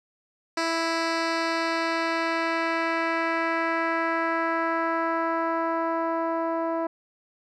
10% pulse tone with low-pass filter sweep, 329.6 Hz, E4, in tune, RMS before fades -26 dBFS, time 0.57-6.87 s, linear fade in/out 5 ms, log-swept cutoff 5800 to 790 Hz, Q 1.3, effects none

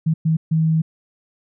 sine tone bursts at uneven times, 160 Hz, D#3, 49 cents sharp, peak -14 dBFS, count 3, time 0.06-0.14 / 0.25-0.37 / 0.51-0.82 s, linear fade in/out 10 ms, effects none

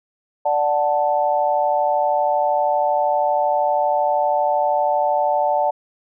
sine chord, D major, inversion none, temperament equal, 587.3 / 740 / 880 Hz, D5 / F#5 / A5, 0 / 0 / 0 cents, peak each -20 dBFS, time 0.45-5.71 s, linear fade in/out 10 ms, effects none

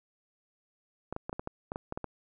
clicks, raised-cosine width 1 ms, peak -21 dBFS, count 11, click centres 1.126 / 1.164 / 1.295 / 1.329 / 1.395 / 1.474 / 1.719 / 1.759 / 1.924 / 1.975 / 2.043 s, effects none

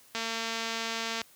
click train, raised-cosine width 0.2 ms, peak -16 dBFS, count 243, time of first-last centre 0.15-1.216 s, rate 227 Hz, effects white hiss -58 dBFS RMS until 1.35 s + high-pass 60 Hz 12 dB/octave

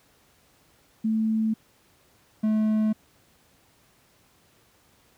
sine / triangle tone pair in turn, 220.1 / 216.1 Hz, A3 / A3, +1 / -31 cents, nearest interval unison, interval 32 cents, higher first, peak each -21 / -18 dBFS, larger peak second, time 1.04-1.54 / 2.43-2.93 s, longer neither, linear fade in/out 10 ms, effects pink hiss -61 dBFS RMS until 5.17 s + high-pass 60 Hz 12 dB/octave

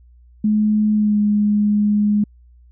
sine tone with pitch glide, 212.6 to 208.1 Hz, G#3 to G#3, +41 to +4 cents, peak -13 dBFS, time 0.44-2.24 s, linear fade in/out 5 ms, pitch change -37 cents, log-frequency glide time 0.94-1.18 s, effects added 60 Hz sine -45 dBFS peak until 2.71 s

